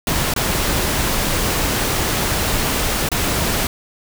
pink noise with dropouts, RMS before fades -19 dBFS, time 0.07-3.67 s, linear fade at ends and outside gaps 2 ms, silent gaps 0.339-0.362 / 3.089-3.116 s, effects none

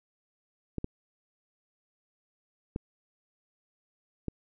clicks, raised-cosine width 3 ms, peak -19 dBFS, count 4, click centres 0.783 / 0.844 / 2.761 / 4.283 s, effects none

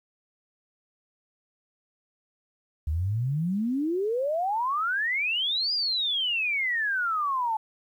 sine exponential two-way sweep, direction up then down, 72.4 to 4961 to 857 Hz, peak -24 dBFS, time 2.87-7.57 s, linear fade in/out 5 ms, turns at 5.73 s, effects 10-bit

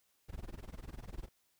brown noise with tremolo, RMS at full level -42 dBFS, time 0.28-1.29 s, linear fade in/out 20 ms, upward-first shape sine, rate 20 Hz, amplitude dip 95%, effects white hiss -75 dBFS RMS until 1.59 s

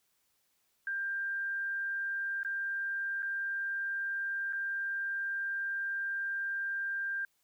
sine tone with dropouts, 1590 Hz, G6, 24 cents sharp, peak -32 dBFS, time 0.87-7.25 s, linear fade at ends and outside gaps 2 ms, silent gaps 2.432-2.448 / 3.223-3.228 / 4.526-4.531 s, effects white hiss -75 dBFS RMS until 7.43 s

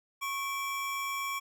square tone pair together, 1100 / 2324 Hz, C#6 / D7, -14 / -19 cents, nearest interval octave + minor second, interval 1295 cents, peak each -35 / -37 dBFS, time 0.21-1.4 s, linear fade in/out 20 ms, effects none

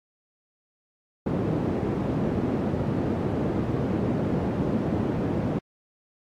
white band-pass noise, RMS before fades -26 dBFS, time 1.26-5.59 s, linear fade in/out 5 ms, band 100 to 300 Hz, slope 12 dB/octave, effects AAC 64 kbps

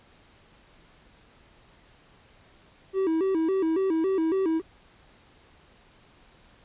triangle tone with vibrato, 351.9 Hz, F4, 13 cents sharp, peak -20 dBFS, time 2.93-4.62 s, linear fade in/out 50 ms, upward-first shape square, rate 3.6 Hz, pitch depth 150 cents each way, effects pink hiss -57 dBFS RMS until 6.64 s + resampled to 8000 Hz

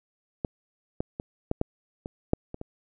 clicks, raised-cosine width 2 ms, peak -14 / -14 / -19 / -12 / -11 / -21 / -7 / -22 / -22 dBFS, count 9, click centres 0.448 / 1.005 / 1.199 / 1.514 / 1.614 / 2.059 / 2.334 / 2.544 / 2.614 s, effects none

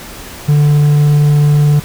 triangle tone, 147.2 Hz, D3, 4 cents sharp, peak -4 dBFS, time 0.48-1.8 s, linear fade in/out 10 ms, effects pink hiss -30 dBFS RMS until 1.84 s

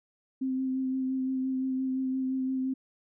sine tone with vibrato, 261.6 Hz, C4, in tune, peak -27 dBFS, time 0.41-2.74 s, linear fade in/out 10 ms, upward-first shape sine, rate 5.8 Hz, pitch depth 16 cents each way, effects none

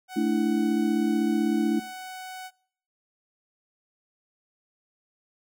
sawtooth tone, 746 Hz, F#5, 14 cents sharp, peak -33 dBFS, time 0.08-2.51 s, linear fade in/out 50 ms
sine chord, A suspended fourth, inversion none, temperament equal, 220 / 293.7 / 329.6 Hz, A3 / D4 / E4, 0 / 0 / 0 cents, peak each -26 dBFS, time 0.16-1.8 s, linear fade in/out 10 ms
effects noise-tail reverb RT60 0.6 s tail -24 dB re dry

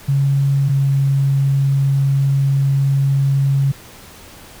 sine tone pair in turn, 138.59 / 137.63 Hz, C#3 / C#3, 0 / -12 cents, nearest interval unison, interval 12 cents, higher first, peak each -12 dBFS, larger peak neither, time 0.08-0.69 / 0.69-3.72 s, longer second, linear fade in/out 10 ms, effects pink hiss -40 dBFS RMS until 4.6 s

